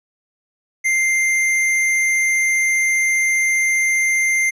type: tone with tanh clipping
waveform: sine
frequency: 2095 Hz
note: C7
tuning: 2 cents sharp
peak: -16 dBFS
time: 0.84-4.51 s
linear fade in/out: 20 ms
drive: 18 dB
effects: low-pass 12000 Hz 12 dB/octave